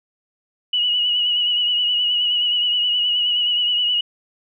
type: tone with vibrato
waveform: sine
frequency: 2923 Hz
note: F#7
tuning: 22 cents flat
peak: -16 dBFS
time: 0.73-4.01 s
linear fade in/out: 5 ms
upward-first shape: sine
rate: 9.5 Hz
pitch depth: 36 cents each way
effects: none